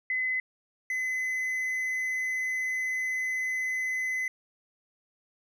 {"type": "tone pair in turn", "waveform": ["sine", "triangle"], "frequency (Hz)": [2029, 2029], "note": ["B6", "B6"], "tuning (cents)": [46, 46], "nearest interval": "unison", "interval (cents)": 0, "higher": "neither", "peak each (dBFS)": -26, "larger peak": "neither", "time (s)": [[0.1, 0.4], [0.9, 4.28]], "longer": "second", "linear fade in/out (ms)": 2, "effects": []}